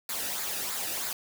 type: noise with flanger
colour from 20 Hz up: white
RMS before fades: -33 dBFS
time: 0.09-1.13 s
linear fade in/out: 2 ms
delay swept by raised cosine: 0.33 to 0.96 ms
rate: 3.1 Hz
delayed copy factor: -0.55
effects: none